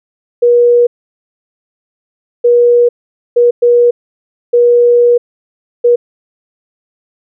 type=tone bursts at uneven times; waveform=sine; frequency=480.5 Hz; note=B4; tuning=48 cents flat; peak=-4 dBFS; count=6; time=0.42-0.87 / 2.44-2.89 / 3.36-3.51 / 3.62-3.91 / 4.53-5.18 / 5.84-5.96 s; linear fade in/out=10 ms; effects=none